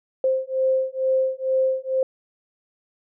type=beating tone pair; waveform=sine; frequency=523.3 / 525.5 Hz; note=C5 / C5; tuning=0 / +7 cents; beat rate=2.2 Hz; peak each=-22 / -22 dBFS; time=0.24-2.03 s; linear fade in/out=2 ms; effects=none